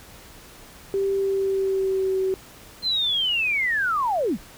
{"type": "tone with pitch glide", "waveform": "sine", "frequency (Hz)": [392, 379.5], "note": ["G4", "F#4"], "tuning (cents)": [0, 44], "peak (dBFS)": -20, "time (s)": [0.94, 2.34], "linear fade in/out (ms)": 0, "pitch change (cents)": -56, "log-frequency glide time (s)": [1.15, 2.2]}
{"type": "linear sweep", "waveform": "sine", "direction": "down", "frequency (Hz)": [4172, 140], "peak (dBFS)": -20, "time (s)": [2.82, 4.38], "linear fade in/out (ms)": 50}
{"effects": ["pink hiss -46 dBFS RMS until 4.57 s"]}